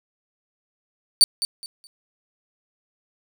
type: tone with echo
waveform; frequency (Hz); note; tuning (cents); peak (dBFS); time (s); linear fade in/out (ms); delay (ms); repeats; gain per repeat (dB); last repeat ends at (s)
30% pulse; 4562; C#8; +49; -7; 1.21-1.24; 0; 210; 3; -12; 1.87
effects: none